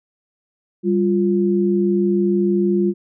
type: tone pair together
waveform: sine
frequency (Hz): 196.7 / 350.2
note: G3 / F4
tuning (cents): +6 / +5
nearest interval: minor seventh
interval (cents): 999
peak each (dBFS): -17 / -17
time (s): 0.83-2.94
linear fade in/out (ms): 50
effects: none